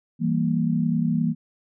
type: chord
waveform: sine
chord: E diminished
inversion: none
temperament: equal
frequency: 164.81 / 196 / 233.1 Hz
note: E3 / G3 / Bb3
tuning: 0 / 0 / 0 cents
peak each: -23 / -27 / -23 dBFS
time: 0.19-1.35 s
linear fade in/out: 50 ms
effects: none